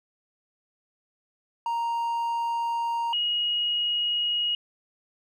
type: tone pair in turn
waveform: triangle / sine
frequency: 932.3 / 2889 Hz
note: A#5 / F#7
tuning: 0 / -42 cents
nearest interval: octave + minor sixth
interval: 1958 cents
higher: second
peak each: -23 dBFS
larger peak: neither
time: 1.66-3.13 / 3.13-4.55 s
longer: first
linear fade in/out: 2 ms
effects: none